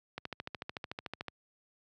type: click train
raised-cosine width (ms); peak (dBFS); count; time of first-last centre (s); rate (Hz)
0.3; -22; 16; 0.18-1.283; 13.6
effects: high-pass 80 Hz 12 dB/octave